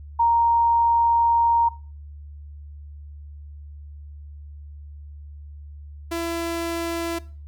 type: tone pair in turn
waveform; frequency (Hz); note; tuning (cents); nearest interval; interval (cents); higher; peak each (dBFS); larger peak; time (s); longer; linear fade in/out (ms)
sine / sawtooth; 932.3 / 335.8; A#5 / E4; 0 / +32; octave + tritone; 1768; first; -15 / -21; first; 0.19-1.69 / 6.11-7.19; first; 10
effects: noise-tail reverb RT60 0.4 s tail -20 dB re dry + added 73 Hz sine -37 dBFS peak until 7.47 s